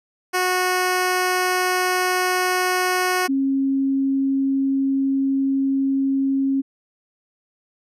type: tone pair in turn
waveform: 10% pulse / sine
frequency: 366 / 271.2 Hz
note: F#4 / C#4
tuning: -19 / -38 cents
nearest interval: perfect fourth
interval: 519 cents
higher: first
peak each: -10 / -17 dBFS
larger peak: first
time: 0.33-3.28 / 3.28-6.62 s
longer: second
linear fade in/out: 20 ms
effects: resampled to 32000 Hz